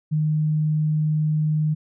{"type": "tone", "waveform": "sine", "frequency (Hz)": 153.7, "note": "D#3", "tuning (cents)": -21, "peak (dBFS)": -18, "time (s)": [0.11, 1.75], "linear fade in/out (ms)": 20, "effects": []}